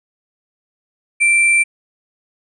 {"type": "tone pair together", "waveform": "sine", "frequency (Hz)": [2349, 8882], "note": ["D7", "C#9"], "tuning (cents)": [0, 2], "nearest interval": "octave + major seventh", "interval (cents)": 2302, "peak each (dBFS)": [-10, -22], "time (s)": [1.2, 1.64], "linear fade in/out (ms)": 20, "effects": []}